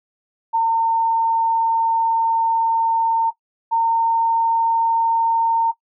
sine tone pair in turn, 909 / 913.3 Hz, A#5 / A#5, -44 / -36 cents, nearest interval unison, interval 8 cents, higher second, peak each -14 dBFS, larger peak neither, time 0.53-3.31 / 3.71-5.72 s, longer first, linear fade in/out 20 ms, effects noise-tail reverb RT60 0.1 s tail -17 dB re dry

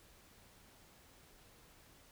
silence, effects pink hiss -63 dBFS RMS until 2.11 s

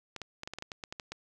clicks, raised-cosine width 0.2 ms, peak -22 dBFS, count 12, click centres 0.163 / 0.217 / 0.434 / 0.475 / 0.536 / 0.586 / 0.624 / 0.718 / 0.838 / 0.925 / 0.998 / 1.12 s, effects none

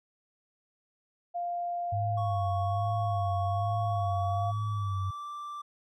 sine tone, 698.5 Hz, F5, in tune, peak -30 dBFS, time 1.34-4.52 s, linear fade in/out 20 ms
sine tone with vibrato, 100.7 Hz, G2, 47 cents sharp, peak -29 dBFS, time 1.92-5.11 s, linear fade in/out 10 ms, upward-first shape sine, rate 1.2 Hz, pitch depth 93 cents each way
triangle tone with pitch glide, 1108.7 to 1174.6 Hz, C#6 to D6, 0 to 0 cents, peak -35 dBFS, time 2.17-5.62 s, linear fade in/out 10 ms, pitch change +100 cents, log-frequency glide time 3.75-5.32 s
effects none

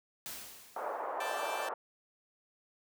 white noise with exponential decay, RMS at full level -41 dBFS, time 0.26-1.32 s, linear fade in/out 0 ms, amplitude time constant 230 ms
pink band-pass noise, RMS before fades -38 dBFS, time 0.76-1.74 s, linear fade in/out 5 ms, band 530 to 1200 Hz, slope 24 dB/octave
15% pulse chord, D suspended fourth, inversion none, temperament equal, 587.3 / 784 / 880 Hz, D5 / G5 / A5, 0 / 0 / 0 cents, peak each -36 dBFS, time 1.2-1.69 s, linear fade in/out 5 ms
effects none

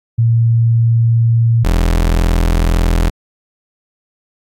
sine / 35% pulse tone pair in turn, 115.5 / 41.89 Hz, A#2 / E1, -16 / +29 cents, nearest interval octave + tritone, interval 1755 cents, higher first, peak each -8 dBFS, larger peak neither, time 0.18-1.64 / 1.64-3.1 s, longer neither, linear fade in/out 10 ms, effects AAC 64 kbps

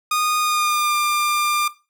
sawtooth tone with pitch glide, 1231 to 1196 Hz, D#6 to D6, -19 to +31 cents, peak -14 dBFS, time 0.11-1.68 s, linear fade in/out 5 ms, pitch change -50 cents, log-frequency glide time 0.4-0.94 s, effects noise-tail reverb RT60 0.3 s tail -17 dB re dry

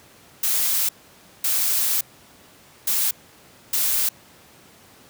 blue noise bursts at uneven times, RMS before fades -21 dBFS, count 4, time 0.43-0.89 / 1.44-2.01 / 2.87-3.11 / 3.73-4.09 s, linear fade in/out 5 ms, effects pink hiss -50 dBFS RMS until 5.09 s + high-pass 100 Hz 12 dB/octave

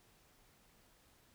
silence, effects pink hiss -68 dBFS RMS until 1.34 s

